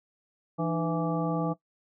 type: harmonic tone with a mistuned harmonic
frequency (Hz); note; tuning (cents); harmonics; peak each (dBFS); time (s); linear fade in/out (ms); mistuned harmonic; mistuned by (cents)
166.3; E3; +16; 1 / 2 / 3 / 4 / 5 / 7; -29 / -32 / -34 / -35 / -36 / -37; 0.58-1.54; 20; 2; -140
effects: noise-tail reverb RT60 0.1 s tail -18 dB re dry